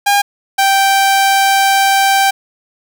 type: tone pair in turn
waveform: sawtooth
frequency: 808 / 782.3 Hz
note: G#5 / G5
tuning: -48 / -4 cents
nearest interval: minor second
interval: 56 cents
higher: first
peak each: -5 dBFS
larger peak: neither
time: 0.06-0.22 / 0.58-2.31 s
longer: second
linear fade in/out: 10 ms
effects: none

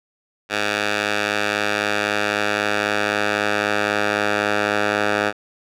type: tone with band-pass filter sweep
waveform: 10% pulse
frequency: 103.83 Hz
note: G#2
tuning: in tune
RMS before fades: -21 dBFS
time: 0.49-5.33 s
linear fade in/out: 50 ms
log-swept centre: 2300 to 1400 Hz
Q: 0.85
effects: none

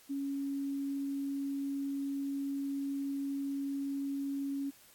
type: tone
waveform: sine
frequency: 277.6 Hz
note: C#4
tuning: 3 cents sharp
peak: -33 dBFS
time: 0.09-4.71 s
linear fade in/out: 20 ms
effects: white hiss -60 dBFS RMS until 4.94 s + AAC 64 kbps

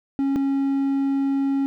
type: tone pair in turn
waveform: triangle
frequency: 274.5 / 274.5 Hz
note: C#4 / C#4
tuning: -17 / -17 cents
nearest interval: unison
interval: 0 cents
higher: neither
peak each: -17 dBFS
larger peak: neither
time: 0.19-0.36 / 0.36-1.66 s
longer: second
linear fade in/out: 0 ms
effects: none

